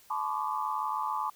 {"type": "tone cluster", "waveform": "sine", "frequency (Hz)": [862, 1013, 1120, 1198], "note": ["A5", "B5", "C#6", "D6"], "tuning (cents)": [-36, 44, 18, 34], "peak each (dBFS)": [-34, -34, -35, -37], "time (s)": [0.1, 1.3], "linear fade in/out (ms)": 5, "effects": ["white hiss -59 dBFS RMS until 1.35 s"]}